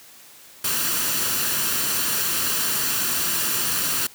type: noise with comb filter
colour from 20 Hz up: white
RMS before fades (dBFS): -23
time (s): 0.64-4.07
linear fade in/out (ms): 5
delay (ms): 0.69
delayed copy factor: +0.5
effects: white hiss -47 dBFS RMS until 4.14 s + high-pass 100 Hz 12 dB/octave